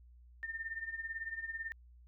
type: tone with tremolo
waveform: sine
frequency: 1810 Hz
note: A6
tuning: 48 cents sharp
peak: -35 dBFS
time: 0.43-1.72 s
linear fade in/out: 0 ms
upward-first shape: triangle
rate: 18 Hz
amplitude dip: 85%
effects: added 60 Hz sine -56 dBFS peak until 2.07 s